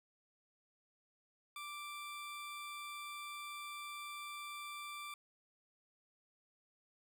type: tone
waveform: 20% pulse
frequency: 1174.7 Hz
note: D6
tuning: in tune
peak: -40 dBFS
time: 1.56-5.14 s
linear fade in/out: 2 ms
effects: none